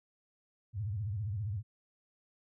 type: tone with vibrato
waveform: sine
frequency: 103.2 Hz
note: G#2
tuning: 10 cents flat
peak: -33 dBFS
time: 0.73-1.63 s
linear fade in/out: 50 ms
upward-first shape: sine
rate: 15 Hz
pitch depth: 200 cents each way
effects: none